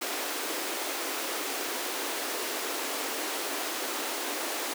pink high-pass noise, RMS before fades -33 dBFS, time 0.01-4.74 s, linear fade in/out 10 ms, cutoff 280 Hz, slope 48 dB/octave, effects none

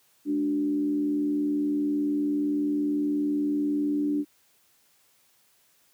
sine tone with frequency modulation, 293.7 Hz, D4, in tune, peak -23 dBFS, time 0.25-4.25 s, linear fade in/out 50 ms, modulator 79.4 Hz, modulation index 0.43, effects white hiss -64 dBFS RMS until 5.93 s + high-pass 80 Hz 12 dB/octave

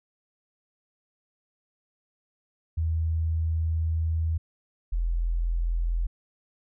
sine tone pair in turn, 81 / 42.24 Hz, E2 / E1, -30 / +43 cents, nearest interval major seventh, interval 1127 cents, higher first, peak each -23 dBFS, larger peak neither, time 2.77-4.38 / 4.92-6.07 s, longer first, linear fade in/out 10 ms, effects none

